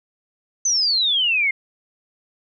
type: exponential sweep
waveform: sine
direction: down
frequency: 6230 to 2100 Hz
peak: -16 dBFS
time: 0.65-1.51 s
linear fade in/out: 5 ms
effects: none

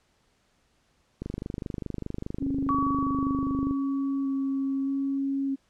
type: click train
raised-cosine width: 3 ms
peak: -20 dBFS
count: 63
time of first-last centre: 1.22-3.71 s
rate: 24.9 Hz
type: tone with vibrato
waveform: sine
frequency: 272.7 Hz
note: C#4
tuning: 28 cents flat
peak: -25 dBFS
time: 2.4-5.56 s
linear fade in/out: 20 ms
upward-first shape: square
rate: 0.81 Hz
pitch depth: 9 cents each way
type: tone with exponential decay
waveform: sine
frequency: 1133 Hz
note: C#6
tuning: 37 cents sharp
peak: -23 dBFS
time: 2.69-5.18 s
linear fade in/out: 0 ms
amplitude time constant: 540 ms
effects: pink hiss -68 dBFS RMS until 5.69 s + low-pass 8000 Hz 12 dB/octave

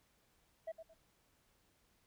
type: tone with echo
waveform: sine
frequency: 651 Hz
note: E5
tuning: 22 cents flat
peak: -37 dBFS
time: 0.67-0.72 s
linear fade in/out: 10 ms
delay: 110 ms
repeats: 2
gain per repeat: -11 dB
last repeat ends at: 0.94 s
effects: tanh soft clip ceiling -39 dBFS + pink hiss -74 dBFS RMS until 2.06 s

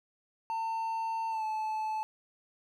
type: tone with pitch glide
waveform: triangle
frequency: 900 to 869.3 Hz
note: A5 to A5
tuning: +39 to -21 cents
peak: -29 dBFS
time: 0.5-2.03 s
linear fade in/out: 0 ms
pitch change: -60 cents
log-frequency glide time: 1.3-1.44 s
effects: none

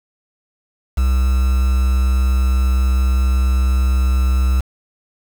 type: tone with quantisation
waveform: triangle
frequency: 64.3 Hz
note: C2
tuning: 30 cents flat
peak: -10 dBFS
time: 0.97-4.61 s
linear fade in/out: 10 ms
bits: 5
effects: none

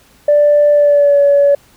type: tone with pitch glide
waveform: sine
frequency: 587.3 to 568 Hz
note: D5 to C#5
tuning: 0 to +42 cents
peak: -5 dBFS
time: 0.28-1.55 s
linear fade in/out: 5 ms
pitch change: -58 cents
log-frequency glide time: 0.72-1.2 s
effects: tanh soft clip ceiling -2 dBFS + pink hiss -48 dBFS RMS until 1.76 s

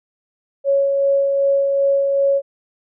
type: tone with tremolo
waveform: sine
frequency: 554.4 Hz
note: C#5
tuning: in tune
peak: -12 dBFS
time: 0.64-2.42 s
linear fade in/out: 50 ms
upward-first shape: sine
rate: 2.6 Hz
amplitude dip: 30%
effects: none

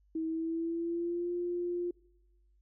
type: tone with pitch glide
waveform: sine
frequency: 321.7 to 350.8 Hz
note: E4 to F4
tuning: -42 to +8 cents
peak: -31 dBFS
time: 0.15-1.91 s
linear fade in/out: 5 ms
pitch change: +150 cents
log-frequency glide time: 0.26-1.32 s
effects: noise-tail reverb RT60 1.0 s tail -25 dB re dry + added 50 Hz sine -64 dBFS peak until 2.61 s

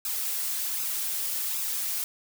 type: noise with flanger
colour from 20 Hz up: blue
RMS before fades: -30 dBFS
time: 0.05-2.04 s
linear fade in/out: 2 ms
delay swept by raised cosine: 0.77 to 5.67 ms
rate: 1.3 Hz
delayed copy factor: +0.65
effects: none

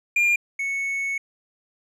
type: tone pair in turn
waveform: triangle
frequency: 2404 / 2210 Hz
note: D7 / C#7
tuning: +40 / -6 cents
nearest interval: minor second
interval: 146 cents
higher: first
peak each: -15 / -22 dBFS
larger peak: first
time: 0.16-0.36 / 0.59-1.18 s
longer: second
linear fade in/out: 5 ms
effects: resampled to 32000 Hz

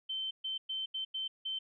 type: tone bursts at uneven times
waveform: sine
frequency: 3093 Hz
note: G7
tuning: 24 cents flat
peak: -34 dBFS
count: 6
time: 0.09-0.31 / 0.44-0.58 / 0.69-0.86 / 0.94-1.05 / 1.14-1.28 / 1.45-1.59 s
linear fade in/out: 10 ms
effects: none

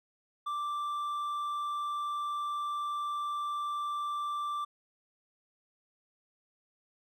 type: tone with hard clipping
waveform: triangle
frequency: 1174.7 Hz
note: D6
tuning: in tune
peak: -33 dBFS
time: 0.46-4.65 s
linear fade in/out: 10 ms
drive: 7 dB
effects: none

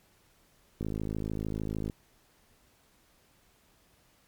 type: click train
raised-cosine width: 3 ms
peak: -21 dBFS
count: 59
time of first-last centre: 0.81-1.898 s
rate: 53.3 Hz
effects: pink hiss -65 dBFS RMS until 4.27 s + MP3 96 kbps

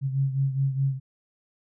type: beating tone pair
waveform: sine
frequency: 135.1 / 139.9 Hz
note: C#3 / C#3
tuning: -44 / +16 cents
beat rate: 4.8 Hz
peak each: -23 / -29 dBFS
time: 0.01-1 s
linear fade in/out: 50 ms
effects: none

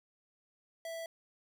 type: tone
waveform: square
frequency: 659.3 Hz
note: E5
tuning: in tune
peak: -40 dBFS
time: 0.85-1.06 s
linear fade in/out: 2 ms
effects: none

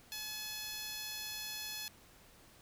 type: tone with band-pass filter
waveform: 10% pulse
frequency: 855 Hz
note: A5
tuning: 50 cents flat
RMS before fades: -43 dBFS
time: 0.12-1.88 s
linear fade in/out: 0 ms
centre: 9100 Hz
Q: 0.56
effects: pink hiss -61 dBFS RMS until 2.61 s

